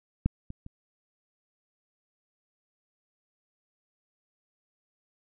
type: clicks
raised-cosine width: 5 ms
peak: -11 / -26 / -30 dBFS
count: 3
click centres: 0.26 / 0.504 / 0.664 s
effects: none